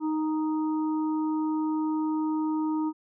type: harmonic tone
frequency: 311.1 Hz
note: D#4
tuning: in tune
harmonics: 1 / 3 / 4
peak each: -25 / -35 / -43 dBFS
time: 0-2.93 s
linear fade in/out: 50 ms
effects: none